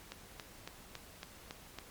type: click train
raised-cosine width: 0.2 ms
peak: -25 dBFS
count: 7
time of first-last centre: 0.12-1.787 s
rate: 3.6 Hz
effects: pink hiss -55 dBFS RMS until 1.9 s + MP3 96 kbps